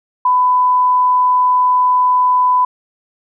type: tone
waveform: sine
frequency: 1000 Hz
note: B5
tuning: 21 cents sharp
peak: -9 dBFS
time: 0.25-2.65 s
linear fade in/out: 5 ms
effects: none